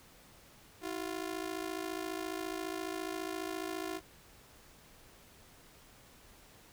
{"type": "ring-modulated tone", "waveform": "sawtooth", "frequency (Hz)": 349.2, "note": "F4", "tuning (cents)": 0, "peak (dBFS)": -30, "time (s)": [0.81, 4.01], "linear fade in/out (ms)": 50, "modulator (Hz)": 27.3, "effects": ["pink hiss -59 dBFS RMS until 6.72 s"]}